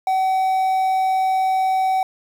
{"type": "tone with quantisation", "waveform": "triangle", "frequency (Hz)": 758, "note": "F#5", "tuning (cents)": 42, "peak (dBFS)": -14, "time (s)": [0.07, 2.03], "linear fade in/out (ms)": 2, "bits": 7, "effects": []}